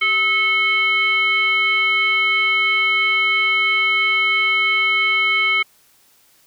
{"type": "tone with frequency modulation", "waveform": "sine", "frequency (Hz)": 2194, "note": "C#7", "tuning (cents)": -18, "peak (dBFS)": -14, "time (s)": [0.01, 5.63], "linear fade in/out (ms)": 10, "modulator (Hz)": 903, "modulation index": 0.79, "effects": ["white hiss -55 dBFS RMS until 6.46 s"]}